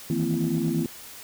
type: tone cluster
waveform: sine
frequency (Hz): 157.4 / 166.2 / 228.2 / 257.3 / 336.3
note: D#3 / E3 / A#3 / C4 / E4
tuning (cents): +20 / +15 / -37 / -29 / +35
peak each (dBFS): -28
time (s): 0.1-0.86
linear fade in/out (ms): 2
effects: tanh soft clip ceiling -15 dBFS + white hiss -43 dBFS RMS until 1.23 s

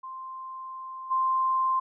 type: tone with level steps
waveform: sine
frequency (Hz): 1046.5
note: C6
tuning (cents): 0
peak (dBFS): -36 / -22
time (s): 0.03-1.8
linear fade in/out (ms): 10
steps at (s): 1.1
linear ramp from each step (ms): 20
effects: none

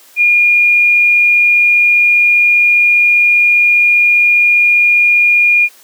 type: tone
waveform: sine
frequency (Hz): 2425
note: D#7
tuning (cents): -45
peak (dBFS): -6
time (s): 0.16-5.69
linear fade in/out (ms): 50
effects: white hiss -43 dBFS RMS until 5.83 s + high-pass 300 Hz 12 dB/octave

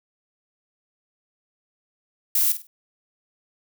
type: noise with echo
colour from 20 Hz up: violet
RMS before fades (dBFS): -20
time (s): 2.35-2.52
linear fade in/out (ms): 2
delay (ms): 50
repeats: 3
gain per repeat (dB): -11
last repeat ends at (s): 2.67
effects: none

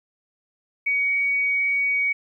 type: tone with frequency modulation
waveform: sine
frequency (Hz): 2251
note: C#7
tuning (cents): +26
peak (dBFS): -19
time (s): 0.86-2.13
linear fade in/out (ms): 10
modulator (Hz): 23.1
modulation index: 0.25
effects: 10-bit

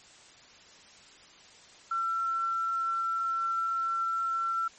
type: tone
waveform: sine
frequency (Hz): 1349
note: E6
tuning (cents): +40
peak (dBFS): -27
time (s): 1.91-4.68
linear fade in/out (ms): 5
effects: white hiss -54 dBFS RMS until 4.78 s + MP3 32 kbps

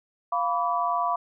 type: chord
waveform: sine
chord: B diminished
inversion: second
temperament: equal with one note detuned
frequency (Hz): 698.5 / 987.8 / 1151.1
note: F5 / B5 / D6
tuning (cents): 0 / 0 / -35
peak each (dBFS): -27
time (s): 0.32-1.16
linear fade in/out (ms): 5
effects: none

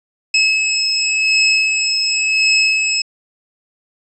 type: beating tone pair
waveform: 25% pulse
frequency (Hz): 2583 / 2583.91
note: E7 / E7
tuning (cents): -36 / -35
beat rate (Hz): 0.91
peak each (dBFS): -15 / -10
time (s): 0.34-3.02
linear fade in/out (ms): 5
effects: resampled to 22050 Hz

